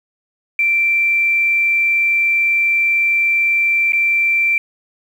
sine tone with dropouts, 2349 Hz, D7, in tune, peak -12 dBFS, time 0.59-4.58 s, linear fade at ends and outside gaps 2 ms, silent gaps 3.922-3.932 s, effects 7-bit

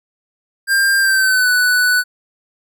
square tone with pitch glide, 1594 to 1487.3 Hz, G6 to F#6, +28 to +9 cents, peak -12 dBFS, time 0.67-2.04 s, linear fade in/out 50 ms, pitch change -119 cents, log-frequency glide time 0.99-1.49 s, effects none

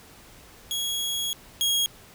sawtooth tone pair in turn, 3322 / 3286 Hz, G#7 / G#7, 0 / -19 cents, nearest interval unison, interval 19 cents, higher first, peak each -23 / -18 dBFS, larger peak second, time 0.71-1.33 / 1.61-1.86 s, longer first, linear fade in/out 0 ms, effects pink hiss -50 dBFS RMS until 2.14 s

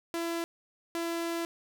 sawtooth tone pair in turn, 336.1 / 336.1 Hz, E4 / E4, +34 / +34 cents, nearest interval unison, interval 0 cents, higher neither, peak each -27 dBFS, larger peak neither, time 0.14-0.44 / 0.95-1.45 s, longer second, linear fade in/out 0 ms, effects none

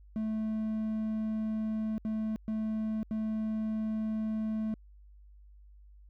triangle tone bursts at uneven times, 218.1 Hz, A3, 15 cents flat, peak -28 dBFS, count 4, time 0.16-1.98 / 2.05-2.36 / 2.48-3.03 / 3.11-4.74 s, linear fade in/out 0 ms, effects added 50 Hz sine -52 dBFS peak until 6.09 s

